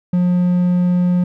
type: tone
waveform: triangle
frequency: 178.4 Hz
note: F3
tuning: 37 cents sharp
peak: -10 dBFS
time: 0.13-1.24 s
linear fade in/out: 5 ms
effects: none